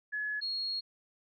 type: tone pair in turn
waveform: sine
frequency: 1700 / 4297 Hz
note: G#6 / C8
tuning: +40 / +45 cents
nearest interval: octave + major third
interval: 1605 cents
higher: second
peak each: -32 / -32 dBFS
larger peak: neither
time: 0.12-0.41 / 0.41-0.81 s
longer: second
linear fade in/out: 20 ms
effects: none